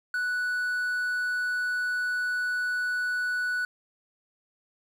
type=tone with quantisation; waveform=triangle; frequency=1480 Hz; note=F#6; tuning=in tune; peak=-24 dBFS; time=0.14-3.65 s; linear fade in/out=2 ms; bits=9; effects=none